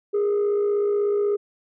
sine tone pair together, 409.3 / 465.6 Hz, G#4 / A#4, -25 / -2 cents, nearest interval major second, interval 223 cents, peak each -17 / -28 dBFS, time 0.13-1.37 s, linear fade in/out 20 ms, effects tanh soft clip ceiling -17 dBFS

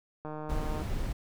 click train, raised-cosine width 1 ms, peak -26 dBFS, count 88, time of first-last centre 0.25-0.819 s, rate 153 Hz
brown noise, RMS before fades -32 dBFS, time 0.49-1.13 s, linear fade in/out 10 ms
effects none

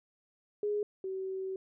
sine tone pair in turn, 415.3 / 380.5 Hz, G#4 / F#4, 0 / +48 cents, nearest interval major second, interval 152 cents, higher first, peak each -29 / -34 dBFS, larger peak first, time 0.63-0.83 / 1.04-1.56 s, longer second, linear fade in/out 2 ms, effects none

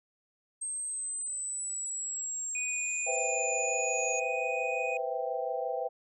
sine linear sweep, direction down, 8400 to 6700 Hz, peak -33 dBFS, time 0.61-4.2 s, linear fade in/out 10 ms
triangle tone with pitch glide, 2476 to 2493 Hz, D#7 to D#7, -9 to +3 cents, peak -32 dBFS, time 2.55-4.97 s, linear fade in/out 2 ms, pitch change +12 cents, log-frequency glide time 3.56-3.97 s
sine chord, C major seventh, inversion third, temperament equal with one note detuned, 493.9 / 519.6 / 659.3 / 784 Hz, B4 / C5 / E5 / G5, 0 / -12 / 0 / 0 cents, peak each -36 dBFS, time 3.06-5.89 s, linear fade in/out 20 ms
effects resampled to 24000 Hz

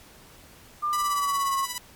sine tone with pitch glide, 1197 to 1085 Hz, D6 to C#6, +33 to -37 cents, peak -23 dBFS, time 0.82-1.66 s, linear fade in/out 20 ms, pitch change -170 cents, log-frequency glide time 0.95-1.55 s
5% pulse tone with tremolo, 987.8 Hz, B5, in tune, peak -16 dBFS, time 0.93-1.78 s, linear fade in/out 0 ms, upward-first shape triangle, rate 17 Hz, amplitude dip 70%
effects pink hiss -51 dBFS RMS until 1.95 s + MP3 96 kbps

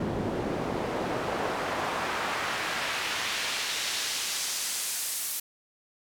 pink noise with band-pass filter sweep, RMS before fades -31 dBFS, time 0-5.4 s, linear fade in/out 5 ms, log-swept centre 260 to 12000 Hz, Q 0.82, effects none

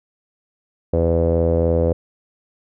sawtooth tone with low-pass filter, 83.5 Hz, E2, 23 cents sharp, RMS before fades -17 dBFS, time 0.93-1.93 s, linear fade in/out 5 ms, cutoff 520 Hz, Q 6.7, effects none

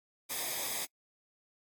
white noise with comb filter, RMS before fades -36 dBFS, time 0.29-0.86 s, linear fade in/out 20 ms, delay 0.7 ms, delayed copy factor -0.65, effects noise-tail reverb RT60 0.1 s tail -26 dB re dry + AAC 64 kbps

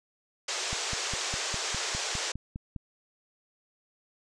white band-pass noise, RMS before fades -33 dBFS, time 0.48-2.32 s, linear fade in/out 5 ms, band 360 to 7600 Hz, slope 48 dB/octave
click train, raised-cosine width 5 ms, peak -24 dBFS, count 11, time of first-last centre 0.73-2.763 s, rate 4.92 Hz
effects none

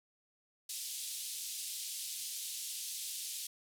white band-pass noise, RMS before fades -42 dBFS, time 0.69-3.47 s, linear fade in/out 5 ms, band 3100 to 12000 Hz, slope 24 dB/octave, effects none

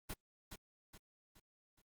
pink noise with echo, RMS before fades -43 dBFS, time 0.09-0.14 s, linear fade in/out 10 ms, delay 420 ms, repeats 4, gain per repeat -7 dB, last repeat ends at 1.82 s, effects Opus 32 kbps

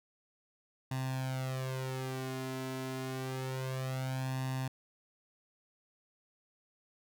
sawtooth tone with flanger, 130.81 Hz, C3, in tune, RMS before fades -37 dBFS, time 0.91-4.68 s, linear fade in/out 5 ms, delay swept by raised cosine 1.1 to 3 ms, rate 0.28 Hz, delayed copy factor +0.85, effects none

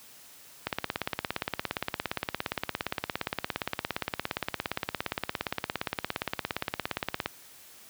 click train, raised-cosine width 0.3 ms, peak -12 dBFS, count 115, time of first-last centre 0.67-7.26 s, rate 17.3 Hz, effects white hiss -52 dBFS RMS until 7.89 s + high-pass 60 Hz 12 dB/octave

